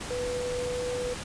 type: tone in noise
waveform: sine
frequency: 493.9 Hz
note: B4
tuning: in tune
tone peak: -29 dBFS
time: 0.1-1.14 s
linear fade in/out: 10 ms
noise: pink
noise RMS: -37 dBFS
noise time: 0-1.24 s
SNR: +5 dB
effects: resampled to 22050 Hz